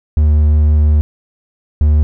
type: tone pair in turn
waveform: triangle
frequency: 75.5 / 75.14 Hz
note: D2 / D2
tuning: +48 / +40 cents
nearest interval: unison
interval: 8 cents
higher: first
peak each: -5 dBFS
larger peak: neither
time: 0.17-1.01 / 1.81-2.03 s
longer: first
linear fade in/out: 0 ms
effects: none